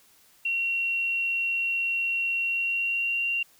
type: tone with pitch glide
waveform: sine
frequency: 2738 to 2763 Hz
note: F7 to F7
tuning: -35 to -19 cents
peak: -24 dBFS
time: 0.45-3.43 s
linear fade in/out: 5 ms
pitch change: +16 cents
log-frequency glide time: 2.4-3.23 s
effects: white hiss -59 dBFS RMS until 3.59 s